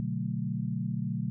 sine chord, B minor seventh, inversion none, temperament equal, 123.47 / 146.83 / 185 / 220 Hz, B2 / D3 / F#3 / A3, 0 / 0 / 0 / 0 cents, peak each -34 / -35 / -34 / -36 dBFS, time 0-1.3 s, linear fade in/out 0 ms, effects none

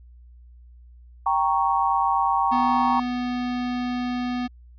sine chord, G diminished, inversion none, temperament equal, 784 / 932.3 / 1108.7 Hz, G5 / Bb5 / Db6, 0 / 0 / 0 cents, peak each -23 dBFS, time 1.26-3 s, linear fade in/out 5 ms
square tone, 246.9 Hz, B3, in tune, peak -25 dBFS, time 2.51-4.48 s, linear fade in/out 20 ms
effects added 60 Hz sine -45 dBFS peak until 4.78 s + resampled to 11025 Hz

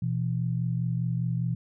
sine tone pair together, 122.6 / 167.57 Hz, B2 / E3, -12 / +29 cents, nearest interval perfect fourth, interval 541 cents, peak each -27 / -29 dBFS, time 0.02-1.55 s, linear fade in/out 5 ms, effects none

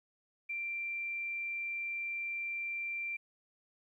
sine tone, 2360 Hz, D7, 8 cents sharp, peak -35 dBFS, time 0.49-3.17 s, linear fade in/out 10 ms, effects 12-bit

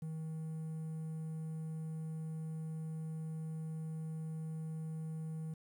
triangle tone with quantisation, 159 Hz, D#3, 38 cents sharp, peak -37 dBFS, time 0.02-5.54 s, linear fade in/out 5 ms, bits 11, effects none

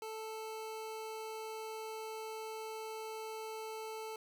25% pulse tone, 439.7 Hz, A4, 1 cent flat, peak -38 dBFS, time 0.02-4.16 s, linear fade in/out 2 ms, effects none

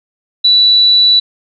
sine tone, 3951 Hz, B7, in tune, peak -5 dBFS, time 0.44-1.2 s, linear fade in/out 10 ms, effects none

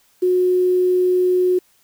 sine tone with quantisation, 364.1 Hz, F#4, 28 cents flat, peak -13 dBFS, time 0.22-1.59 s, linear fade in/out 10 ms, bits 7, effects white hiss -58 dBFS RMS until 1.83 s

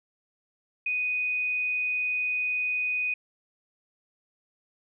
sine tone, 2489 Hz, D#7, in tune, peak -25 dBFS, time 0.86-3.14 s, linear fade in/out 5 ms, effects none

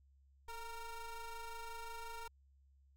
35% pulse ring-modulated tone, 460.2 Hz, A#4, 22 cents flat, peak -40 dBFS, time 0.48-2.28 s, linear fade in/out 5 ms, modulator 473 Hz, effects added 68 Hz sine -65 dBFS peak until 2.96 s

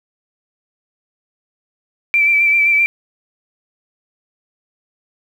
sine tone with vibrato, 2334 Hz, D7, 11 cents flat, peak -10 dBFS, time 2.14-2.86 s, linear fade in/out 0 ms, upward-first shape sine, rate 7.7 Hz, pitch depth 29 cents each way, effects 7-bit

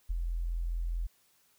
sine tone with ADSR envelope, 42.37 Hz, E1, 48 cents sharp, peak -26 dBFS, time 0.09-1.07 s, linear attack 18 ms, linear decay 13 ms, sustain -4 dB, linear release 10 ms, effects white hiss -68 dBFS RMS until 1.58 s

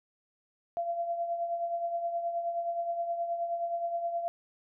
sine tone with tremolo, 684 Hz, F5, 36 cents flat, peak -27 dBFS, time 0.77-4.28 s, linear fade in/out 0 ms, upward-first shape triangle, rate 9.5 Hz, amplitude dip 60%, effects none

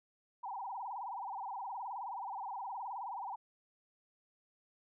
sine tone with vibrato, 869 Hz, A5, 22 cents flat, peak -39 dBFS, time 0.43-3.36 s, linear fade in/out 10 ms, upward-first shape sine, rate 19 Hz, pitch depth 230 cents each way, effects none

